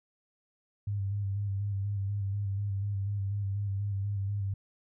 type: tone with vibrato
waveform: sine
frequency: 100 Hz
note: G2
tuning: 35 cents sharp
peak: -29 dBFS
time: 0.87-4.54 s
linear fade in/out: 5 ms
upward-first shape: square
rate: 4.1 Hz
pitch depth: 33 cents each way
effects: none